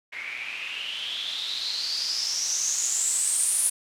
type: noise with low-pass filter sweep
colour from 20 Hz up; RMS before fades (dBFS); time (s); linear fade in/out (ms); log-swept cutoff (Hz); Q
blue; -28; 0.12-3.7; 10; 2100 to 10000; 8.9
effects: none